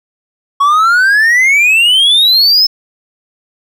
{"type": "exponential sweep", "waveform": "triangle", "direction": "up", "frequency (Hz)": [1103, 5274], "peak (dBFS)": -4, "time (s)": [0.6, 2.67], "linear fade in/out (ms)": 10, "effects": []}